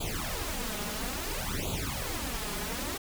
pink noise with flanger, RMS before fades -34 dBFS, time 0-2.98 s, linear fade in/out 10 ms, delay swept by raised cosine 0.27 to 4.87 ms, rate 0.59 Hz, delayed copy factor +0.95, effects none

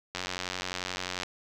click train, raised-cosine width 0.2 ms, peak -15 dBFS, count 100, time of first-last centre 0.15-1.233 s, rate 91.4 Hz, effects none

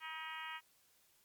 harmonic tone with a mistuned harmonic, 318.1 Hz, D#4, 38 cents sharp, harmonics 3 / 4 / 5 / 6 / 7 / 8 / 9 / 10, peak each -49 / -50 / -53 / -49 / -53 / -52 / -52 / -56 dBFS, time 0-0.61 s, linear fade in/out 50 ms, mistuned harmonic 8, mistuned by -37 cents, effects white hiss -71 dBFS RMS until 1.24 s + MP3 96 kbps

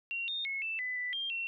sine tone with pitch steps, 2750 / 3663 / 2183 / 2651 / 2003 / 1984 / 3195 / 2719 Hz, F7 / A#7 / C#7 / E7 / B6 / B6 / G7 / F7, -27 / -31 / -27 / +9 / +24 / +7 / +32 / -47 cents, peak -33 dBFS, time 0.11-1.47 s, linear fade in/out 0 ms, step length 170 ms, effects none

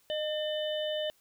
harmonic tone with a mistuned harmonic, 600 Hz, D5, 37 cents sharp, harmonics 1 / 3 / 5 / 6, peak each -31 / -44 / -37 / -43 dBFS, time 0.1-1.1 s, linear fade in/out 0 ms, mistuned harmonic 1, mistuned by +34 cents, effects white hiss -67 dBFS RMS until 1.2 s

